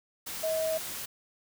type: tone in noise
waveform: sine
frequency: 638 Hz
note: D#5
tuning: 43 cents sharp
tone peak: -27 dBFS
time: 0.43-0.78 s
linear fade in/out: 10 ms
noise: white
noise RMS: -38 dBFS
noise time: 0.26-1.06 s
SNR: +8 dB
effects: none